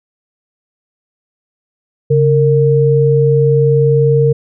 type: tone pair together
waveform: sine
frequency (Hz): 139.11 / 460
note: C#3 / A#4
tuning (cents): +6 / -23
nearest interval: octave + major sixth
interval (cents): 2071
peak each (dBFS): -10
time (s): 2.1-4.33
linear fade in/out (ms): 10
effects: none